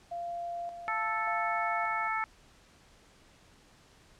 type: tone with tremolo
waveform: sine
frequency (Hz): 691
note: F5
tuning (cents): -19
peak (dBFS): -34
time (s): 0.11-2.08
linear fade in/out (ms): 10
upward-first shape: square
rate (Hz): 0.86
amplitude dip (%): 55
type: harmonic tone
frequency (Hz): 440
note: A4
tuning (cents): 0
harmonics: 2 / 3 / 4 / 5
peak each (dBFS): -34 / -33 / -38 / -36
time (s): 0.88-2.24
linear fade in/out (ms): 0
effects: pink hiss -60 dBFS RMS until 4.19 s + low-pass 8000 Hz 12 dB/octave